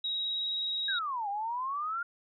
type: tone with vibrato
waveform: sine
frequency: 3813 Hz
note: A#7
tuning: 38 cents sharp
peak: -30 dBFS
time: 0.04-0.99 s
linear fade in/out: 5 ms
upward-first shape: square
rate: 19 Hz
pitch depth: 12 cents each way
type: exponential two-way sweep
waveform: sine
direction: down then up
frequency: 1661.2 to 788 to 1424 Hz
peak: -31 dBFS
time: 0.88-2.03 s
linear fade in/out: 5 ms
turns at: 1.29 s
effects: none